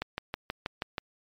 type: click train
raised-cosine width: 0.3 ms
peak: -15 dBFS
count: 7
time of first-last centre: 0.02-0.982 s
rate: 6.24 Hz
effects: MP3 96 kbps

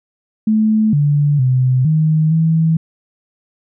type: tone with pitch steps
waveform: sine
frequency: 217 / 145.7 / 128.6 / 156.4 / 161.6 Hz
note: A3 / D3 / C3 / D#3 / E3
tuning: -24 / -13 / -30 / +9 / -34 cents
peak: -10 dBFS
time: 0.47-2.77 s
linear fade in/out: 5 ms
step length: 460 ms
effects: none

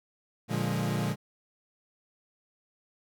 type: chord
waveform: 40% pulse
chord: Bb dominant seventh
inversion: none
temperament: equal with one note detuned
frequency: 116.54 / 146.83 / 176.24 / 207.7 Hz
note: Bb2 / D3 / F3 / Ab3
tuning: 0 / 0 / +16 / 0 cents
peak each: -32 / -32 / -33 / -33 dBFS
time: 0.48-1.16 s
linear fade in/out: 50 ms
effects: none

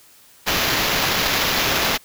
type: noise with sample-and-hold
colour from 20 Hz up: white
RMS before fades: -20 dBFS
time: 0.46-1.98 s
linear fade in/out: 20 ms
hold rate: 8820 Hz
effects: white hiss -50 dBFS RMS until 2.04 s

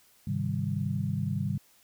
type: chord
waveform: sine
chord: Ab major seventh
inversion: none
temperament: equal with one note detuned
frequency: 103.83 / 133.72 / 155.56 / 196 Hz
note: Ab2 / C3 / Eb3 / G3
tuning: 0 / +38 / 0 / 0 cents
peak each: -33 dBFS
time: 0.27-1.58 s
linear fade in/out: 5 ms
effects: white hiss -62 dBFS RMS until 1.83 s

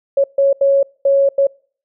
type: tone bursts at uneven times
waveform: sine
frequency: 553 Hz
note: C#5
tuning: 4 cents flat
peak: -9 dBFS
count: 5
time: 0.17-0.24 / 0.38-0.53 / 0.61-0.83 / 1.05-1.29 / 1.38-1.47 s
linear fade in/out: 5 ms
effects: noise-tail reverb RT60 0.5 s tail -26 dB re dry

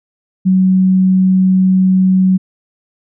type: tone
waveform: sine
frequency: 187.2 Hz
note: F#3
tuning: 20 cents sharp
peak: -7 dBFS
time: 0.45-2.38 s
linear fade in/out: 20 ms
effects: none

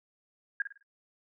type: tone with echo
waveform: sine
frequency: 1627 Hz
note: G#6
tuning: 36 cents flat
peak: -26 dBFS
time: 0.6-0.62 s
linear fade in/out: 2 ms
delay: 52 ms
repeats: 4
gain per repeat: -9 dB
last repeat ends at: 0.828 s
effects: noise-tail reverb RT60 0.1 s tail -23 dB re dry

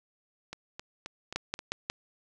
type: two click trains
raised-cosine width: 0.2 ms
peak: -22 / -13 dBFS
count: 5 / 4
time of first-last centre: 0.53-1.591 / 1.36-1.9 s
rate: 3.77 / 5.56 Hz
effects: none

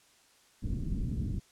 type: low-pass noise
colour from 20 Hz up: pink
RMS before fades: -33 dBFS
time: 0.62-1.4 s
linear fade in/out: 20 ms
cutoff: 250 Hz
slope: 24 dB/octave
effects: white hiss -63 dBFS RMS until 1.51 s + low-pass 9000 Hz 12 dB/octave

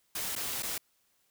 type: noise with dropouts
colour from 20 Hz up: white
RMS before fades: -35 dBFS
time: 0.15-0.78 s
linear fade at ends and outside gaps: 5 ms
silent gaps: 0.354-0.361 / 0.624-0.63 s
effects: white hiss -72 dBFS RMS until 1.3 s

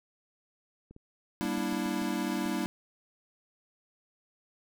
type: clicks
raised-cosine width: 3 ms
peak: -37 dBFS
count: 8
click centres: 0.91 / 0.964 / 1.453 / 1.579 / 1.727 / 1.861 / 2.019 / 2.458 s
type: chord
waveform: square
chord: E half-diminished seventh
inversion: first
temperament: equal with one note detuned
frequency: 196 / 237.6 / 293.7 / 329.6 Hz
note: G3 / Bb3 / D4 / E4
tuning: 0 / +33 / 0 / 0 cents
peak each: -36 dBFS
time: 1.41-2.66 s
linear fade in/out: 0 ms
effects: none

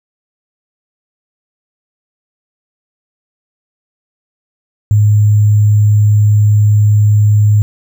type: tone with sample-and-hold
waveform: sine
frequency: 105 Hz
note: G#2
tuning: 19 cents sharp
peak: -5 dBFS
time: 4.91-7.62 s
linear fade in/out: 0 ms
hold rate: 7350 Hz
effects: none

